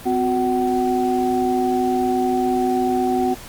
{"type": "tone cluster", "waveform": "sine", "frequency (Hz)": [254.5, 366.3, 754], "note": ["C4", "F#4", "F#5"], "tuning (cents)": [-48, -17, 32], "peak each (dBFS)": -21, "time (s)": [0.05, 3.35], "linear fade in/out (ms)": 20, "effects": ["pink hiss -38 dBFS RMS until 3.48 s", "Opus 48 kbps"]}